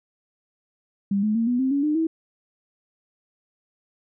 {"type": "tone with pitch steps", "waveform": "sine", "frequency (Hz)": [199.1, 213.4, 228.7, 245.1, 262.7, 281.6, 301.8, 323.4], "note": ["G3", "G#3", "A#3", "B3", "C4", "C#4", "D4", "E4"], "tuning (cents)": [27, 47, -33, -13, 7, 27, 47, -33], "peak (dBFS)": -19, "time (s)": [1.11, 2.07], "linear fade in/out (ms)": 5, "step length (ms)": 120, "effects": []}